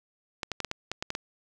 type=clicks; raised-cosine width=0.2 ms; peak=-14 dBFS; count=9; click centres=0.432 / 0.517 / 0.603 / 0.647 / 0.714 / 0.916 / 1.025 / 1.104 / 1.151 s; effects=none